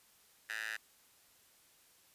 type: tone with high-pass filter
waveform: 10% pulse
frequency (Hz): 110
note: A2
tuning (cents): 0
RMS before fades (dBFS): -41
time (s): 0.49-0.77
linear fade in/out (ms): 10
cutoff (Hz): 1800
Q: 4.2
effects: white hiss -66 dBFS RMS until 2.14 s + resampled to 32000 Hz